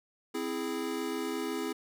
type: chord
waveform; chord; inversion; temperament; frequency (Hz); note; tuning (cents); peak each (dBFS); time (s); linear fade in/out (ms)
square; C augmented; none; equal; 261.6 / 329.6 / 415.3; C4 / E4 / G#4; 0 / 0 / 0; -38 / -37 / -37; 0.34-1.73; 10
effects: none